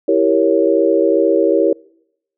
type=chord; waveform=sine; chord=E diminished seventh; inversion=none; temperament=equal; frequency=329.6 / 392 / 466.2 / 554.4 Hz; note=E4 / G4 / Bb4 / Db5; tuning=0 / 0 / 0 / 0 cents; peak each=-16 dBFS; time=0.08-1.73 s; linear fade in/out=5 ms; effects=noise-tail reverb RT60 0.8 s tail -26 dB re dry